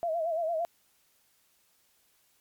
sine tone with vibrato, 659.3 Hz, E5, in tune, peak -27 dBFS, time 0.03-0.65 s, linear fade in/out 0 ms, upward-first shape sine, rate 8.8 Hz, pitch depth 88 cents each way, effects white hiss -68 dBFS RMS until 2.4 s + MP3 96 kbps

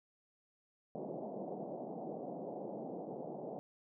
white band-pass noise, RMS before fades -44 dBFS, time 0.95-3.59 s, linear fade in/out 0 ms, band 150 to 740 Hz, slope 48 dB/octave, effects none

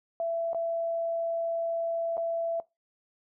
sine tone with dropouts, 668 Hz, E5, 23 cents sharp, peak -27 dBFS, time 0.2-2.6 s, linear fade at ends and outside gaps 1 ms, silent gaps 0.532-0.546 / 2.17-2.178 s, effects noise-tail reverb RT60 0.2 s tail -20 dB re dry

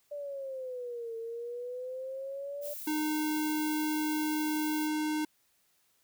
sine exponential two-way sweep, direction down then up, 587.3 to 452.5 to 587.3 Hz, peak -36 dBFS, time 0.11-2.74 s, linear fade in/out 10 ms, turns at 1.16 s
violet noise, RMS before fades -42 dBFS, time 2.61-4.9 s, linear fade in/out 50 ms
square tone, 306.4 Hz, D#4, 27 cents flat, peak -30 dBFS, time 2.87-5.25 s, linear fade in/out 5 ms
effects white hiss -71 dBFS RMS until 6.03 s

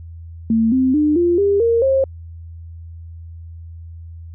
sine tone with pitch steps, 225.1 / 260.1 / 300.5 / 347.2 / 401.1 / 463.4 / 535.4 Hz, A3 / C4 / D4 / F4 / G4 / A#4 / C5, +40 / -10 / +40 / -10 / +40 / -10 / +40 cents, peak -12 dBFS, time 0.5-2.04 s, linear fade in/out 2 ms, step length 220 ms, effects added 83 Hz sine -32 dBFS peak until 4.34 s

